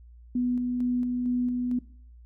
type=tone with tremolo; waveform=sine; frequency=246.9 Hz; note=B3; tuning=in tune; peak=-23 dBFS; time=0.35-1.79 s; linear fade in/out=5 ms; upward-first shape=square; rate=2.2 Hz; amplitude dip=25%; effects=noise-tail reverb RT60 0.5 s tail -19 dB re dry + added 59 Hz sine -47 dBFS peak until 2.25 s